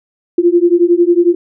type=beating tone pair; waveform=sine; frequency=341.8 / 352.8 Hz; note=F4 / F4; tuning=-37 / +18 cents; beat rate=11 Hz; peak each=-10 dBFS; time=0.38-1.35 s; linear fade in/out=5 ms; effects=none